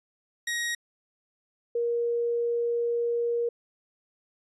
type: tone pair in turn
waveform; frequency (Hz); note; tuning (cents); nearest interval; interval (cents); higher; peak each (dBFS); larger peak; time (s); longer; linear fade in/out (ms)
sawtooth / sine; 1888 / 472; A#6 / A#4; +22 / +22; 2 octaves; 2400; first; -24 / -24; neither; 0.47-0.75 / 1.75-3.49; second; 5
effects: resampled to 24000 Hz